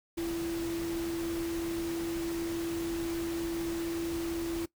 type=tone in noise; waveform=sine; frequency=335.1 Hz; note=E4; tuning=29 cents sharp; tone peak=-31 dBFS; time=0.17-4.66 s; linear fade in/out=10 ms; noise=pink; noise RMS=-42 dBFS; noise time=0.17-4.66 s; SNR=+8 dB; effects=noise-tail reverb RT60 0.1 s tail -19 dB re dry